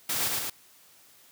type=noise with echo; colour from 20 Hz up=white; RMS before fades=-29 dBFS; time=0.09-0.28 s; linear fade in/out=5 ms; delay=110 ms; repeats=2; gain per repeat=-2 dB; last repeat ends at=0.5 s; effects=white hiss -57 dBFS RMS until 1.31 s + high-pass 80 Hz 12 dB/octave